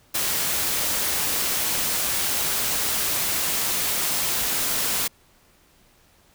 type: noise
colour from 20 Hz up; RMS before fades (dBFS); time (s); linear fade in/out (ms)
white; -24; 0.14-5.08; 10
effects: pink hiss -58 dBFS RMS until 6.34 s